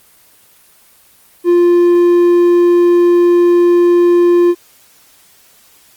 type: tone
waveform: triangle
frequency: 349.2 Hz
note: F4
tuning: in tune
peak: -4 dBFS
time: 1.44-4.55 s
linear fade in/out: 50 ms
effects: white hiss -47 dBFS RMS until 5.96 s + Opus 24 kbps